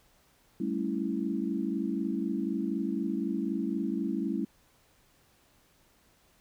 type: chord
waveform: sine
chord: A dominant seventh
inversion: third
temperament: equal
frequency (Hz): 196 / 220 / 277.2 / 329.6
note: G3 / A3 / C#4 / E4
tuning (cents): 0 / 0 / 0 / 0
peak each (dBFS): -34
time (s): 0.6-4.45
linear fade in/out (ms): 5
effects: pink hiss -65 dBFS RMS until 6.4 s